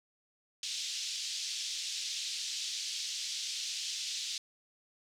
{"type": "band-pass noise", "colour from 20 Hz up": "pink", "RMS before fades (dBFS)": -38, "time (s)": [0.63, 4.38], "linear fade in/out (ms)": 2, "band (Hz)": [3300, 6600], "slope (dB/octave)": 24, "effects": []}